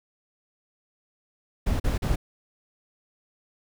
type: noise bursts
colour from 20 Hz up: brown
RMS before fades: -24 dBFS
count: 3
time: 1.66-2.16 s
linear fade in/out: 10 ms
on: 140 ms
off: 40 ms
effects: none